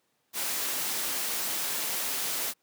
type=noise; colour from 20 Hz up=white; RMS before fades=-31 dBFS; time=0.33-2.54 s; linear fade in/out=50 ms; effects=pink hiss -73 dBFS RMS until 2.62 s + high-pass 200 Hz 12 dB/octave